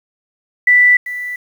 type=tone with echo; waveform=sine; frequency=1975.5 Hz; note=B6; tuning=in tune; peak=-6 dBFS; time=0.67-0.97 s; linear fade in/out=5 ms; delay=390 ms; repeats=1; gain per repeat=-15 dB; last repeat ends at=1.36 s; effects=7-bit